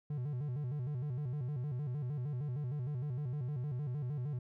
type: tone with vibrato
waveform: triangle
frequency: 135.4 Hz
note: C#3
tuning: 40 cents flat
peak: -33 dBFS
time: 0.1-4.39 s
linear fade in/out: 5 ms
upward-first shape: square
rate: 6.5 Hz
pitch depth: 160 cents each way
effects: none